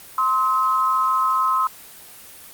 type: tone pair together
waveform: sine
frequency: 1046 / 1280.4 Hz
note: C6 / D#6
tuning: -1 / +49 cents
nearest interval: major third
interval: 350 cents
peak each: -19 dBFS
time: 0.18-1.67 s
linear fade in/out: 2 ms
effects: white hiss -42 dBFS RMS until 2.53 s + Opus 24 kbps